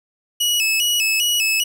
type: tone with vibrato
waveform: sawtooth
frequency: 2754 Hz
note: F7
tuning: 25 cents flat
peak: -13 dBFS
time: 0.4-1.64 s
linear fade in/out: 10 ms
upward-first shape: square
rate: 2.5 Hz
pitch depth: 99 cents each way
effects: none